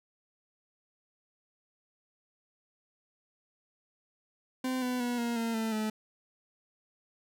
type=tone with pitch steps; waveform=40% pulse; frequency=257.3 / 250 / 242.9 / 235.9 / 229.2 / 222.7 / 216.4 Hz; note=C4 / B3 / B3 / A#3 / A#3 / A3 / A3; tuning=-29 / +21 / -29 / +21 / -29 / +21 / -29 cents; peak=-29 dBFS; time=4.64-5.9 s; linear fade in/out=5 ms; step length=180 ms; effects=none